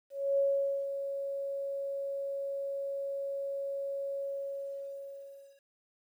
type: tone with ADSR envelope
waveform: sine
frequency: 554.4 Hz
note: C#5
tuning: in tune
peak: -24 dBFS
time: 0.1-5.62 s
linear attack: 280 ms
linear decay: 480 ms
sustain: -9 dB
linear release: 1400 ms
effects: 11-bit